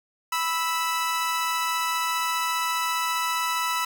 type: tone pair together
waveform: sawtooth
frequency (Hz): 987.8 / 1312.1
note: B5 / E6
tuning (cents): 0 / -8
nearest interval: perfect fourth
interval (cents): 492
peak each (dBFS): -23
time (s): 0.32-3.85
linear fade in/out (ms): 5
effects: none